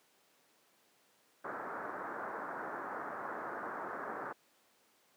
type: low-pass noise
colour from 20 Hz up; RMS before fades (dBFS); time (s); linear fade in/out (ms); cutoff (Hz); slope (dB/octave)
white; -41; 1.44-4.33; 10; 1600; 48
effects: pink hiss -69 dBFS RMS until 5.16 s + high-pass 300 Hz 12 dB/octave